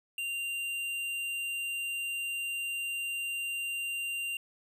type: tone with hard clipping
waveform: triangle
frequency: 2780 Hz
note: F7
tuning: 9 cents flat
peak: -34 dBFS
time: 0.18-4.37 s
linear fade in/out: 2 ms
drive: 13 dB
effects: none